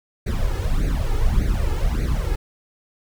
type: noise with flanger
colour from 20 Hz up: brown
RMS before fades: -20 dBFS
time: 0.26-2.36 s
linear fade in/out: 10 ms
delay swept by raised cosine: 0.47 to 2.37 ms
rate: 1.7 Hz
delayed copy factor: +0.9
effects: none